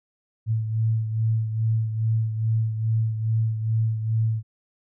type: beating tone pair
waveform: sine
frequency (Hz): 111 / 113.4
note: A2 / A#2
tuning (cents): +16 / -47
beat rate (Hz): 2.4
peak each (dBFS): -21 / -29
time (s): 0.46-4.43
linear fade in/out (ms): 50
effects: none